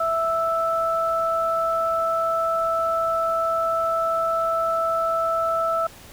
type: tone pair together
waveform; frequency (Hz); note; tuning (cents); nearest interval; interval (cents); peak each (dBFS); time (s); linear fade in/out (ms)
sine; 659.3 / 1318.6; E5 / E6; 0 / 0; octave; 1200; -23 / -22; 0-5.87; 5
effects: pink hiss -45 dBFS RMS until 6.12 s